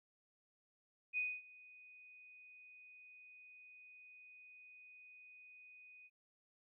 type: tone with ADSR envelope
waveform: sine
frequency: 2489 Hz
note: D#7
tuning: in tune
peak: -34 dBFS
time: 1.13-6.1 s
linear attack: 45 ms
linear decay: 240 ms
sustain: -23 dB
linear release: 42 ms
effects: none